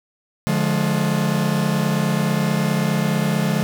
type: chord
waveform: 45% pulse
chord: D diminished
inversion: none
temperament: just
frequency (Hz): 146.83 / 176.2 / 211.4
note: D3 / F3 / Ab3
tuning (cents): 0 / +16 / +31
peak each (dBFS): -22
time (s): 0.47-3.63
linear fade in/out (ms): 0
effects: none